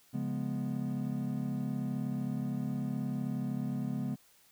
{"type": "chord", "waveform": "triangle", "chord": "C# dominant seventh", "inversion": "none", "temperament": "equal", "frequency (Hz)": [138.59, 174.61, 207.7, 246.9], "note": ["C#3", "E#3", "G#3", "B3"], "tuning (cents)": [0, 0, 0, 0], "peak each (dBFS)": [-35, -40, -35, -35], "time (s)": [0.13, 4.16], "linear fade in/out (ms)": 20, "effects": ["white hiss -64 dBFS RMS until 4.51 s"]}